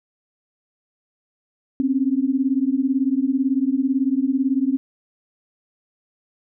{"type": "beating tone pair", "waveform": "sine", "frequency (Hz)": [258.3, 276.3], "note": ["C4", "C#4"], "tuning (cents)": [-22, -6], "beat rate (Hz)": 18, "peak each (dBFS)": -20, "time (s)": [1.8, 4.77], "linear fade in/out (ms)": 0, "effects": []}